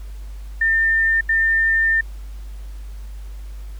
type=tone bursts at uneven times; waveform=sine; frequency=1803 Hz; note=A6; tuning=42 cents sharp; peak=-14 dBFS; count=2; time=0.61-1.21 / 1.29-2.01 s; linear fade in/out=5 ms; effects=added 50 Hz sine -30 dBFS peak until 3.79 s + pink hiss -51 dBFS RMS until 3.79 s